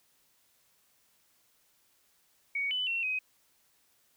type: tone with pitch steps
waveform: sine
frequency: 2240 / 3002 / 2720 / 2521 Hz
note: C#7 / F#7 / F7 / D#7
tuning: +18 / +24 / -46 / +22 cents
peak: -29 dBFS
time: 2.55-3.19 s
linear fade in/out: 5 ms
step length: 160 ms
effects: white hiss -69 dBFS RMS until 4.16 s